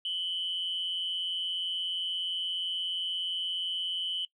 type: tone pair together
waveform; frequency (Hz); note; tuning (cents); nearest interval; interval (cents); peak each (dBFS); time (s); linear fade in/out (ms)
sine; 2983 / 3160; F#7 / G7; +13 / +13; minor second; 100; -31 / -34; 0.05-4.25; 2
effects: noise-tail reverb RT60 0.1 s tail -22 dB re dry + tanh soft clip ceiling -24 dBFS